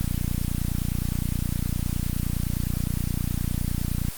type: click train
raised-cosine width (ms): 5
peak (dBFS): -13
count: 122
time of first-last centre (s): 0.01-4.084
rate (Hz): 29.7
effects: white hiss -38 dBFS RMS until 4.17 s + Opus 24 kbps